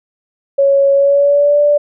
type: tone with pitch glide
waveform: sine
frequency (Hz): 554.4 to 585.3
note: C#5 to D5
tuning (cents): 0 to -6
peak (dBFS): -7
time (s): 0.58-1.78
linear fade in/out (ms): 10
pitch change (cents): +94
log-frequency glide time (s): 0.93-1.6
effects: none